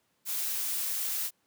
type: noise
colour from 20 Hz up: blue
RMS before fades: -32 dBFS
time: 0.25-1.31 s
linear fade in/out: 50 ms
effects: pink hiss -73 dBFS RMS until 1.46 s + high-pass 150 Hz 12 dB/octave